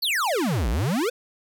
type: exponential two-way sweep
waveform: square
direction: down then up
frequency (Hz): 4681 to 50 to 525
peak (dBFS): -22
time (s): 0.02-1.1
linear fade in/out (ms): 10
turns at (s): 0.69
effects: none